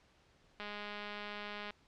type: click train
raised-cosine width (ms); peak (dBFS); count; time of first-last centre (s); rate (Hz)
0.3; -28; 230; 0.6-1.706; 207
effects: pink hiss -68 dBFS RMS until 1.87 s + low-pass 5000 Hz 12 dB/octave